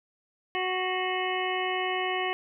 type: harmonic tone with a mistuned harmonic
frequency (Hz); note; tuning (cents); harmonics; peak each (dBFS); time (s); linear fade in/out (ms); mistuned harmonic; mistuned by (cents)
370; F#4; 0; 1 / 2 / 3 / 5 / 6 / 7 / 8; -32 / -32 / -35 / -35 / -35 / -39 / -36; 0.55-2.33; 0; 6; -42
effects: none